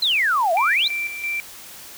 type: exponential two-way sweep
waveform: sine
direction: down then up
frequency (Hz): 4211 to 638 to 4211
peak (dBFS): -16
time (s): 0.02-0.88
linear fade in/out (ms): 5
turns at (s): 0.53
type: tone with tremolo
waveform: sine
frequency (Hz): 2349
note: D7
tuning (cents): 0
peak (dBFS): -22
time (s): 0.57-1.4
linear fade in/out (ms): 0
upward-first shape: square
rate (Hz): 3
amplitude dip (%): 55
effects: white hiss -40 dBFS RMS until 1.97 s